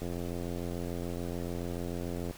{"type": "click train", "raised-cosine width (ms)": 2, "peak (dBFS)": -24, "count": 200, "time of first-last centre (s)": [0.02, 2.31], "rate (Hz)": 86.9, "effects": ["pink hiss -50 dBFS RMS until 2.37 s"]}